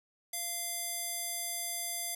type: tone with band-pass filter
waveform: square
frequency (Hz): 690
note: F5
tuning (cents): -21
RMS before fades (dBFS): -37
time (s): 0.33-2.15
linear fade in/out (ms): 5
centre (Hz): 11000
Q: 1.3
effects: none